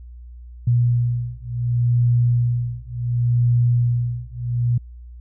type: beating tone pair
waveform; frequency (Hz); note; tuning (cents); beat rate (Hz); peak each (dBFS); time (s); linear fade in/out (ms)
sine; 120.1 / 120.79; B2 / B2; -48 / -38; 0.69; -19; 0.67-4.78; 5
effects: added 60 Hz sine -36 dBFS peak until 5.2 s